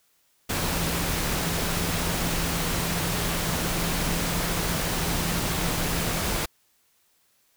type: tone in noise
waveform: sine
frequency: 169.3 Hz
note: E3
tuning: 46 cents sharp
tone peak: -32 dBFS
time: 0.55-6.29 s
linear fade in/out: 10 ms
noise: pink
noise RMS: -27 dBFS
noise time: 0.49-6.46 s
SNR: -8 dB
effects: white hiss -66 dBFS RMS until 7.56 s